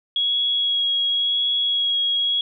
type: tone with vibrato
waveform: sine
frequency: 3322 Hz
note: G#7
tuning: in tune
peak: -18 dBFS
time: 0.16-2.41 s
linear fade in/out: 2 ms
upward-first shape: sine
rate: 0.93 Hz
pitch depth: 12 cents each way
effects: none